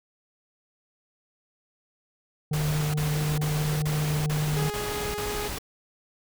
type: harmonic tone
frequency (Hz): 150.8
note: D3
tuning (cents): +46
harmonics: 1 / 3 / 5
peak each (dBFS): -24 / -40 / -47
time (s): 2.51-4.69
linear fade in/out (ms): 5
type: noise bursts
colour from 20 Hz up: pink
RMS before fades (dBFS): -33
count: 7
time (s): 2.53-5.586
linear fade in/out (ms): 5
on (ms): 410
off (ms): 31
type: tone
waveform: sawtooth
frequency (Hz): 416.2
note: G#4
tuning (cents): +4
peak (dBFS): -27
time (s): 4.56-5.48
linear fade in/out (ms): 5
effects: none